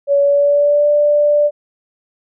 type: tone with pitch glide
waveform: sine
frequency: 565 to 588.7 Hz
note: C#5 to D5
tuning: +33 to +4 cents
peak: -9 dBFS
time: 0.07-1.51 s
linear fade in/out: 50 ms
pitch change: +71 cents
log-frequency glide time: 0.2-0.88 s
effects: none